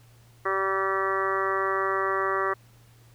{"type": "harmonic tone", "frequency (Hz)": 193, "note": "G3", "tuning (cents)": -27, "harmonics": [2, 3, 4, 5, 6, 7, 8, 9, 10], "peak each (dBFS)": [-29, -34, -38, -36, -27, -34, -37, -36, -34], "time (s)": [0.45, 2.54], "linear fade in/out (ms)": 10, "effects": ["added 117 Hz sine -53 dBFS peak until 3.14 s", "pink hiss -60 dBFS RMS until 3.14 s"]}